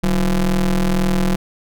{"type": "ring-modulated tone", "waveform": "square", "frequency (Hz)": 84, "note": "E2", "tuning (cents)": 33, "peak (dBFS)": -12, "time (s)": [0.03, 1.36], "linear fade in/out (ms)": 10, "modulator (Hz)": 105, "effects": []}